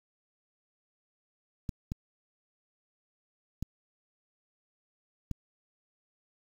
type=clicks; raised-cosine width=5 ms; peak=-21 dBFS; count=4; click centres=1.692 / 1.919 / 3.626 / 5.313 s; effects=8-bit